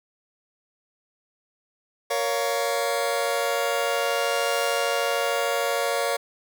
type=chord; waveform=sawtooth; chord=Bb minor; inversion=none; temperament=just; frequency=466.2 / 559.4 / 699.2 Hz; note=Bb4 / Db5 / F5; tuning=0 / +16 / +2 cents; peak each=-24 / -22 / -24 dBFS; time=2.1-6.17 s; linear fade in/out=10 ms; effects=none